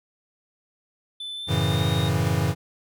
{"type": "tone with pitch glide", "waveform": "triangle", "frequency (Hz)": [3514, 3721], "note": ["A7", "A#7"], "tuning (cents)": [-3, -4], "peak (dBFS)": -30, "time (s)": [1.2, 2.09], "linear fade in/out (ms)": 5, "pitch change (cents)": 99, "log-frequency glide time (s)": [1.35, 1.88]}
{"type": "chord", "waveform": "square", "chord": "F# minor seventh", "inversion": "none", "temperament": "equal", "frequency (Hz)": [92.5, 110, 138.59, 164.81], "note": ["F#2", "A2", "C#3", "E3"], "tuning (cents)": [0, 0, 0, 0], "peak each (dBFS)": -27, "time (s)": [1.47, 2.55], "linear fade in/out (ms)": 50}
{"effects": []}